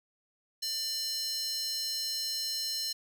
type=tone with high-pass filter; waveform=square; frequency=595 Hz; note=D5; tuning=22 cents sharp; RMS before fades=-34 dBFS; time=0.62-2.93 s; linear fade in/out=10 ms; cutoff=4600 Hz; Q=6.4; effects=none